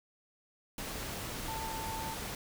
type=tone in noise; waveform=sine; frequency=890 Hz; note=A5; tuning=20 cents sharp; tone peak=-39 dBFS; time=1.48-2.14 s; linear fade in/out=2 ms; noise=pink; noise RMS=-40 dBFS; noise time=0.78-2.35 s; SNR=-2 dB; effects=none